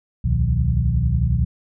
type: tone cluster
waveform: sine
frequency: 64.5 / 75.5 / 120.6 / 154.5 / 178.8 Hz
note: C2 / D2 / B2 / D#3 / F3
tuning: -24 / +48 / -41 / -12 / +41 cents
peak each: -21 / -22 / -20 / -26 / -28 dBFS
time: 0.24-1.45 s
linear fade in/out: 10 ms
effects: none